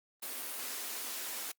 white high-pass noise, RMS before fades -40 dBFS, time 0.22-1.52 s, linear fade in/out 10 ms, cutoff 220 Hz, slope 96 dB/octave, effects noise-tail reverb RT60 0.1 s tail -25 dB re dry + Opus 32 kbps

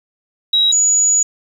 sine tone pair in turn, 3847 / 6855 Hz, B7 / A8, -46 / -46 cents, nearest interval minor seventh, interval 1000 cents, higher second, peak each -10 dBFS, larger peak neither, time 0.53-0.72 / 0.72-1.23 s, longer second, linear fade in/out 5 ms, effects 7-bit

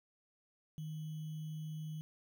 sine tone with sample-and-hold, 155.56 Hz, D#3, in tune, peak -40 dBFS, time 0.78-2.01 s, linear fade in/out 0 ms, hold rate 3150 Hz, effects none

